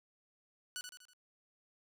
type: tone with echo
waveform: 10% pulse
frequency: 1480 Hz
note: F#6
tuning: in tune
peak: -31 dBFS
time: 0.76-0.81 s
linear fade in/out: 0 ms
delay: 81 ms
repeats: 4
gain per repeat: -6 dB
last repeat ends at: 1.134 s
effects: none